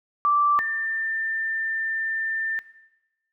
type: tone pair in turn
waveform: sine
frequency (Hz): 1169 / 1790.2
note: D6 / A6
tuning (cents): -8 / +29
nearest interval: perfect fifth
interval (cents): 737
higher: second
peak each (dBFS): -17 / -23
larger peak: first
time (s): 0.25-0.59 / 0.59-2.59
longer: second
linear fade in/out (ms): 0
effects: noise-tail reverb RT60 1.0 s tail -17 dB re dry